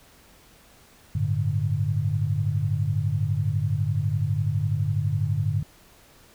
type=chord; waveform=sine; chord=G suspended second; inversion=none; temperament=equal with one note detuned; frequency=98 / 110 / 146.41 Hz; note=G2 / A2 / D3; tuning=0 / 0 / -5 cents; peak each=-26 dBFS; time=1.15-5.63 s; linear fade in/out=5 ms; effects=pink hiss -54 dBFS RMS until 6.34 s